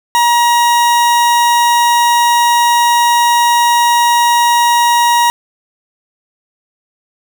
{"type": "tone", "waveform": "40% pulse", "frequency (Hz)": 950, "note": "A#5", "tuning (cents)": 33, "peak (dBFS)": -7, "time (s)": [0.15, 5.3], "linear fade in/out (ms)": 0, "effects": []}